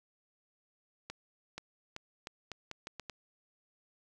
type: accelerating click train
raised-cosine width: 0.2 ms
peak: -24 dBFS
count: 9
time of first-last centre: 1.1-3.097 s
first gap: 480 ms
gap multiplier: 0.8
effects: none